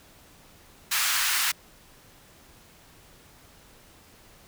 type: high-pass noise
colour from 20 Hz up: pink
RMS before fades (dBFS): -25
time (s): 0.91-1.52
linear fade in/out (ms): 10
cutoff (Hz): 1200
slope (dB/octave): 24
effects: pink hiss -54 dBFS RMS until 4.47 s